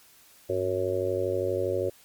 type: harmonic tone with a mistuned harmonic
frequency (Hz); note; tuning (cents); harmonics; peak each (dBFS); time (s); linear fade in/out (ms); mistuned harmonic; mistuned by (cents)
92.5; F#2; 0; 1 / 3 / 4 / 5 / 6 / 7; -35 / -40 / -29 / -31 / -29 / -41; 0.49-1.9; 10; 1; +130
effects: white hiss -56 dBFS RMS until 2.04 s + MP3 96 kbps